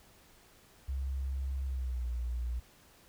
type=tone with pitch glide; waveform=sine; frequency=67 to 60.04 Hz; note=C2 to B1; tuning=+42 to -48 cents; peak=-32 dBFS; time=0.88-2.6 s; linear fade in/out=10 ms; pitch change=-190 cents; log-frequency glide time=1.64-2.08 s; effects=pink hiss -61 dBFS RMS until 3.08 s